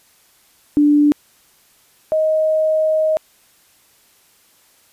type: tone pair in turn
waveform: sine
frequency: 293.7 / 627 Hz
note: D4 / D#5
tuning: 0 / +13 cents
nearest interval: octave + minor second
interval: 1313 cents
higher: second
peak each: -9 / -13 dBFS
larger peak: first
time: 0.77-1.12 / 2.12-3.17 s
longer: second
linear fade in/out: 0 ms
effects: white hiss -54 dBFS RMS until 4.92 s + resampled to 32000 Hz